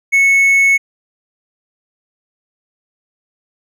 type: tone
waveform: triangle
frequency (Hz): 2203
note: C#7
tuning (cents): -11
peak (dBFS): -6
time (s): 0.12-0.78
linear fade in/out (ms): 20
effects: none